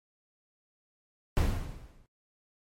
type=noise with exponential decay; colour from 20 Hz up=brown; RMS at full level=-22 dBFS; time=1.37-2.06 s; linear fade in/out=0 ms; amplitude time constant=150 ms; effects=noise-tail reverb RT60 0.1 s tail -20 dB re dry + MP3 64 kbps